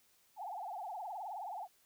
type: tone with vibrato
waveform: sine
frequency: 784 Hz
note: G5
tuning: in tune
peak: -40 dBFS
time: 0.36-1.68 s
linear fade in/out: 50 ms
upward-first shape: triangle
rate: 19 Hz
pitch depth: 240 cents each way
effects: white hiss -70 dBFS RMS until 1.85 s